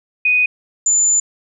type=tone pair in turn; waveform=sine; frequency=2489 / 7064 Hz; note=D#7 / A8; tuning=0 / +6 cents; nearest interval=octave + tritone; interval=1806 cents; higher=second; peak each=-11 dBFS; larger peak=neither; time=0.25-0.46 / 0.86-1.2 s; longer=second; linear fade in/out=5 ms; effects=none